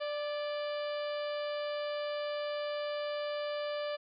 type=harmonic tone with a mistuned harmonic; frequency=590 Hz; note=D5; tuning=8 cents sharp; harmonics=1 / 2 / 3 / 4 / 5 / 6 / 7 / 8; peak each=-34 / -44 / -47 / -50 / -48 / -51 / -55 / -52 dBFS; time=0-3.97 s; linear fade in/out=20 ms; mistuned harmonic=3; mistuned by=-36 cents; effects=none